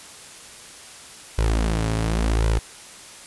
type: tone with flanger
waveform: sawtooth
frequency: 55 Hz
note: A1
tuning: in tune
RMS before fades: -21 dBFS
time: 1.38-2.59 s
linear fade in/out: 5 ms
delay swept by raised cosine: 2 to 7.4 ms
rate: 0.91 Hz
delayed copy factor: +0.65
effects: white hiss -42 dBFS RMS until 3.26 s + resampled to 24000 Hz

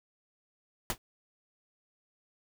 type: noise with exponential decay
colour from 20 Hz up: pink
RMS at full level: -26 dBFS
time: 0.9-0.98 s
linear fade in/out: 1 ms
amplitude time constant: 16 ms
effects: none

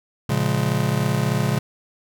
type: chord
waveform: square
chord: Bb minor seventh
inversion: none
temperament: just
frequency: 116.54 / 139.85 / 174.81 / 209.8 Hz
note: Bb2 / Db3 / F3 / Ab3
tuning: 0 / +16 / +2 / +18 cents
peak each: -25 / -23 / -28 / -27 dBFS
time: 0.29-1.59 s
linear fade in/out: 5 ms
effects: none

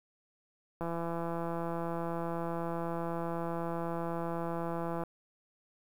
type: click train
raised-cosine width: 1 ms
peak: -23 dBFS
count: 711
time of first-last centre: 0.81-5.036 s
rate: 168 Hz
effects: 9-bit

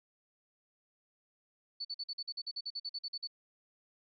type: tone bursts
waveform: sine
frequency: 4467 Hz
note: C#8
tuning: 12 cents sharp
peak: -36 dBFS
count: 16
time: 1.8-3.274 s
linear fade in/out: 10 ms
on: 49 ms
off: 46 ms
effects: none

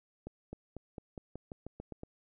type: accelerating click train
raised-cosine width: 2 ms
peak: -29 dBFS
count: 11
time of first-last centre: 0.27-2.034 s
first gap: 260 ms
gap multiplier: 0.91
effects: none

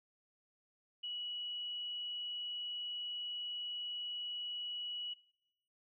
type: tone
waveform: sine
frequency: 2930 Hz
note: F#7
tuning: 18 cents flat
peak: -39 dBFS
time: 1.03-5.14 s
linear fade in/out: 10 ms
effects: noise-tail reverb RT60 0.8 s tail -21 dB re dry

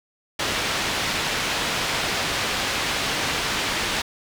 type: low-pass noise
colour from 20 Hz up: white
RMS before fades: -25 dBFS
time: 0.39-4.02 s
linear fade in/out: 5 ms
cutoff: 3800 Hz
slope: 12 dB/octave
effects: none

